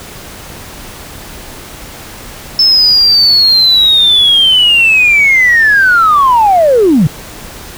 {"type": "linear sweep", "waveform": "sine", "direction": "down", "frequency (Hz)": [5274, 132], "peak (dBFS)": -3, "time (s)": [2.59, 7.07], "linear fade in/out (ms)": 2, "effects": ["tanh soft clip ceiling 0 dBFS", "pink hiss -29 dBFS RMS until 7.77 s"]}